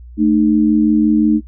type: tone pair together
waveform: sine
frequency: 220 / 305.7 Hz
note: A3 / D#4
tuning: 0 / -30 cents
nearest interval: tritone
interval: 570 cents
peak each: -12 dBFS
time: 0.17-1.41 s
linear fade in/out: 50 ms
effects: noise-tail reverb RT60 0.1 s tail -21 dB re dry + added 60 Hz sine -33 dBFS peak until 1.47 s